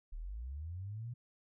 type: linear sweep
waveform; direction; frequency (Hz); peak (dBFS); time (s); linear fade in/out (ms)
sine; up; 33.09 to 123.47; -40; 0.12-1.14; 10
effects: none